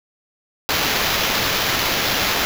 white noise with sample-and-hold, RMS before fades -20 dBFS, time 0.69-2.45 s, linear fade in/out 0 ms, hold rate 8820 Hz, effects none

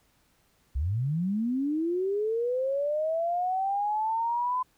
sine linear sweep, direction up, 60 to 1019 Hz, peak -25 dBFS, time 0.75-4.63 s, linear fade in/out 10 ms, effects pink hiss -67 dBFS RMS until 4.77 s

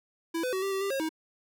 square tone with pitch steps, 330.9 / 504 / 377.5 / 391.7 / 385.8 / 395.8 / 541 / 317.5 Hz, E4 / B4 / F#4 / G4 / G4 / G4 / C#5 / D#4, +7 / +35 / +35 / -1 / -28 / +17 / -42 / +35 cents, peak -29 dBFS, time 0.34-1.092 s, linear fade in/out 10 ms, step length 94 ms, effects none

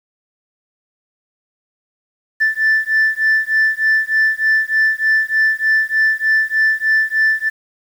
sine beating tone pair, 1760 / 1763.3 Hz, A6 / A6, 0 / +3 cents, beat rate 3.3 Hz, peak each -14 dBFS, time 2.4-7.5 s, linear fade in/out 20 ms, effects tanh soft clip ceiling -8 dBFS + 7-bit

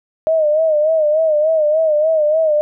sine tone with vibrato, 621 Hz, D#5, 3 cents flat, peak -11 dBFS, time 0.27-2.61 s, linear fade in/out 0 ms, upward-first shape sine, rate 3.4 Hz, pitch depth 75 cents each way, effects none

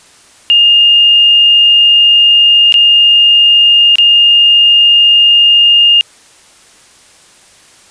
sine tone with dropouts, 2827 Hz, F7, 20 cents sharp, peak -3 dBFS, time 0.5-6.01 s, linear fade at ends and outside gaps 0 ms, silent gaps 2.724-2.741 / 3.956-3.984 s, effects white hiss -42 dBFS RMS until 7.9 s + resampled to 22050 Hz

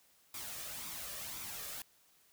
white noise with flanger, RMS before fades -44 dBFS, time 0.34-1.82 s, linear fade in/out 2 ms, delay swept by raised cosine 0.83 to 1.74 ms, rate 1.9 Hz, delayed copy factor +0.5, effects white hiss -68 dBFS RMS until 2.32 s

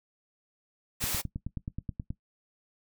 white noise, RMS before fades -32 dBFS, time 1-1.22 s, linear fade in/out 20 ms
click train, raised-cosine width 5 ms, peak -22 dBFS, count 11, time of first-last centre 1.04-2.105 s, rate 9.39 Hz
effects noise-tail reverb RT60 0.1 s tail -17 dB re dry

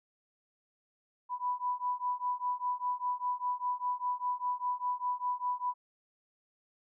sine beating tone pair, 987.8 / 992.8 Hz, B5 / B5, 0 / +9 cents, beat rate 5 Hz, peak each -34 / -34 dBFS, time 1.29-5.74 s, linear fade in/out 50 ms, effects none

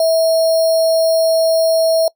sine tone with sample-and-hold, 651 Hz, E5, 22 cents flat, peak -10 dBFS, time 0-2.08 s, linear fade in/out 2 ms, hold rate 4900 Hz, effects noise-tail reverb RT60 0.1 s tail -24 dB re dry

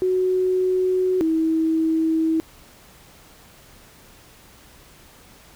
sine tone pair in turn, 370 / 321.7 Hz, F#4 / E4, 0 / -42 cents, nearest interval major second, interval 242 cents, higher first, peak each -17 dBFS, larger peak neither, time 0.02-1.21 / 1.21-2.4 s, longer neither, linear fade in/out 0 ms, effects pink hiss -49 dBFS RMS until 5.55 s

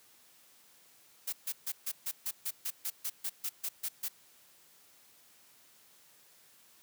blue noise bursts, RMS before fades -35 dBFS, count 15, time 1.27-4.085 s, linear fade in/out 10 ms, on 57 ms, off 140 ms, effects white hiss -62 dBFS RMS until 6.82 s + high-pass 100 Hz 12 dB/octave

